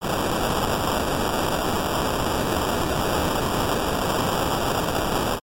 violet noise with sample-and-hold, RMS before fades -23 dBFS, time 0.01-5.4 s, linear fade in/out 50 ms, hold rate 2100 Hz, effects MP3 64 kbps

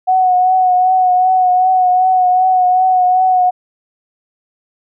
sine tone with vibrato, 738 Hz, F#5, 5 cents flat, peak -8 dBFS, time 0.07-3.51 s, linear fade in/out 20 ms, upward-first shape triangle, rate 2.6 Hz, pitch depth 33 cents each way, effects none

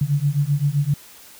sine beating tone pair, 140 / 147.7 Hz, C#3 / D3, +18 / +10 cents, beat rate 7.7 Hz, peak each -20 / -20 dBFS, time 0.01-0.94 s, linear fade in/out 5 ms, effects white hiss -45 dBFS RMS until 1.39 s

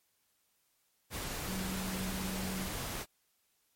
sine tone in noise, 188.5 Hz, F#3, 32 cents sharp, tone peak -37 dBFS, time 1.45-2.69 s, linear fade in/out 50 ms, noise pink, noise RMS -39 dBFS, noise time 1.1-3.06 s, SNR -1 dB, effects white hiss -75 dBFS RMS until 3.75 s + MP3 64 kbps

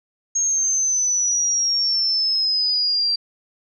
sine exponential sweep, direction down, 6540 to 4699 Hz, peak -17 dBFS, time 0.35-3.16 s, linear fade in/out 10 ms, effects none

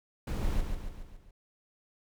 brown noise with echo, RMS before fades -31 dBFS, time 0.27-0.61 s, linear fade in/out 5 ms, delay 140 ms, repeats 5, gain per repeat -5 dB, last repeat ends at 1.31 s, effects none

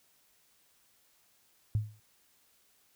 sine tone with exponential decay, 106.8 Hz, G#2, 49 cents sharp, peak -23 dBFS, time 1.75-2 s, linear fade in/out 0 ms, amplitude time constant 53 ms, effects white hiss -68 dBFS RMS until 2.95 s

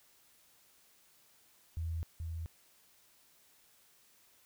sine tone pair in turn, 82.2 / 82.2 Hz, E2 / E2, -4 / -4 cents, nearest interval unison, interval 0 cents, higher neither, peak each -34 / -37 dBFS, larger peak first, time 1.77-2.03 / 2.2-2.46 s, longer neither, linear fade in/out 0 ms, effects white hiss -66 dBFS RMS until 4.45 s

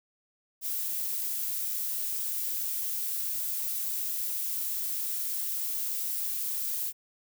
violet noise, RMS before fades -32 dBFS, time 0.61-6.93 s, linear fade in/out 50 ms, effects none

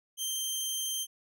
15% pulse tone, 3144 Hz, G7, 4 cents sharp, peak -24 dBFS, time 0.17-1.07 s, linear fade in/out 50 ms, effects none

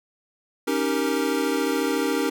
square chord, Eb dominant seventh, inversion third, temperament equal, 277.2 / 311.1 / 392 / 466.2 Hz, Db4 / Eb4 / G4 / Bb4, 0 / 0 / 0 / 0 cents, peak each -27 / -28 / -29 / -28 dBFS, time 0.67-2.3 s, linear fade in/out 10 ms, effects none

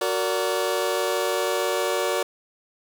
sawtooth chord, Gb augmented, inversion none, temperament just, 370 / 462.5 / 578.1 Hz, Gb4 / Bb4 / D5, 0 / -14 / -27 cents, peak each -23 / -23 / -22 dBFS, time 0.01-2.23 s, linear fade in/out 5 ms, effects none

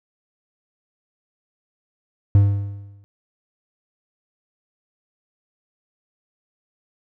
triangle tone with exponential decay, 100.4 Hz, G2, 42 cents sharp, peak -6 dBFS, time 2.35-3.04 s, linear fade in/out 0 ms, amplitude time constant 150 ms, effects none

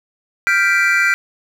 triangle chord, G dominant seventh, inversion third, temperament equal, 1396.9 / 1568 / 1975.5 / 2349 Hz, F6 / G6 / B6 / D7, 0 / 0 / 0 / 0 cents, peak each -16 dBFS, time 0.47-1.14 s, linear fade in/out 0 ms, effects 7-bit

